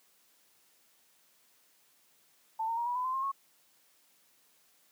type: tone with pitch steps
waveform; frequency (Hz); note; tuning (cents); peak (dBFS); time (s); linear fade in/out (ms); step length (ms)
sine; 889 / 916.1 / 944 / 972.8 / 1002.5 / 1033.1 / 1064.6 / 1097; A5 / A#5 / A#5 / B5 / B5 / C6 / C6 / C#6; +18 / -30 / +22 / -26 / +26 / -22 / +30 / -18; -30; 2.59-3.318; 10; 91
effects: white hiss -67 dBFS RMS until 4.91 s + high-pass 150 Hz 12 dB/octave